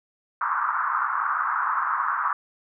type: band-pass noise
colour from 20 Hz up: white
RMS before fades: -25 dBFS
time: 0.41-2.33 s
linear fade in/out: 2 ms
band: 1000 to 1400 Hz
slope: 48 dB/octave
effects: none